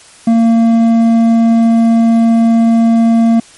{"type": "tone with hard clipping", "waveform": "sine", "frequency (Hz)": 228.9, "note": "A#3", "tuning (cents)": -31, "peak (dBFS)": -7, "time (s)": [0.27, 3.4], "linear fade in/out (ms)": 5, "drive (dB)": 6, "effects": ["white hiss -39 dBFS RMS until 3.57 s", "MP3 48 kbps"]}